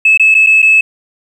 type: tone with dropouts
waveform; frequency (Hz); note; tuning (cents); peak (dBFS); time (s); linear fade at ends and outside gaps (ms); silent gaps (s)
sine; 2600; E7; -24; -3; 0.05-0.81; 5; 0.175-0.196 / 0.344-0.349 / 0.464-0.469 / 0.62-0.626
effects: tanh soft clip ceiling 0 dBFS + 7-bit